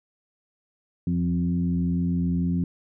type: tone with frequency modulation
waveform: sine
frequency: 174.61 Hz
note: F3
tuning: in tune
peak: -21 dBFS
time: 1.07-2.64 s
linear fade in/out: 2 ms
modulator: 86.8 Hz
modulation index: 0.88
effects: none